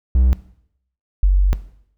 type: tone pair in turn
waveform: triangle / sine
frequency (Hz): 63.1 / 47.27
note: B1 / F#1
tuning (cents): +38 / +38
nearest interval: perfect fourth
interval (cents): 500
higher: first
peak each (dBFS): -9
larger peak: neither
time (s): 0.15-0.33 / 1.23-1.53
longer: second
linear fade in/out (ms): 0
effects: noise-tail reverb RT60 0.7 s tail -17 dB re dry